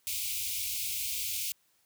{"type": "band-stop noise", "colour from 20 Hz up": "white", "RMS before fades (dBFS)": -34, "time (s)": [0.07, 1.52], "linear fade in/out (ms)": 0, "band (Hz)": [110, 2200], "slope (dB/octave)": 96, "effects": ["white hiss -70 dBFS RMS until 1.85 s", "high-pass 60 Hz 12 dB/octave"]}